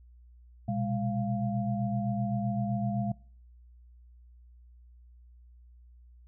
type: tone cluster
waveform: sine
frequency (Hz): 120 / 127.8 / 203.4 / 693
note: B2 / C3 / G#3 / F5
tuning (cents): -49 / -40 / -36 / -14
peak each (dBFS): -33 / -37 / -31 / -36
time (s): 0.68-3.12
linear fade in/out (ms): 5
effects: noise-tail reverb RT60 0.5 s tail -23 dB re dry + added 60 Hz sine -52 dBFS peak until 6.27 s